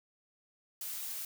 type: noise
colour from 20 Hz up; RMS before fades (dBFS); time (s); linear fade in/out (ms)
blue; -40; 0.81-1.25; 2
effects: none